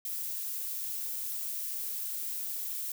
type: noise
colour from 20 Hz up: violet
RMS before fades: -36 dBFS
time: 0.05-2.92 s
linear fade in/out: 2 ms
effects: none